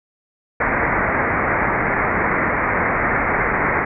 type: low-pass noise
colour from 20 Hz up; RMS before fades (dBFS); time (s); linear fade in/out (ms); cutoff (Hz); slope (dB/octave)
white; -19; 0.6-3.85; 5; 2200; 96
effects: none